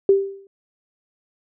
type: tone with exponential decay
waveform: sine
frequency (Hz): 392.7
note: G4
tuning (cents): +3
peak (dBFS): -8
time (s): 0.09-0.47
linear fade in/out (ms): 2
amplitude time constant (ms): 82
effects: none